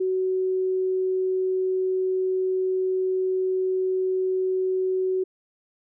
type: tone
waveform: sine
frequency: 374 Hz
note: F#4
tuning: 19 cents sharp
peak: -21 dBFS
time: 0-5.24 s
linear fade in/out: 10 ms
effects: none